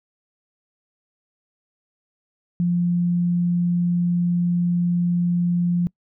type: tone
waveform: sine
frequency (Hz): 174.61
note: F3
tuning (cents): 0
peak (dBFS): -17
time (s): 2.6-5.87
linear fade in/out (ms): 0
effects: noise-tail reverb RT60 0.1 s tail -25 dB re dry